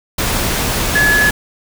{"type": "tone in noise", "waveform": "sine", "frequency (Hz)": 1701, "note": "G#6", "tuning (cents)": 41, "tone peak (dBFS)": -10, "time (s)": [0.95, 1.3], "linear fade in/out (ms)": 5, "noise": "pink", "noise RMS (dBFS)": -17, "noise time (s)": [0.18, 1.31], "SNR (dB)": 4, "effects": []}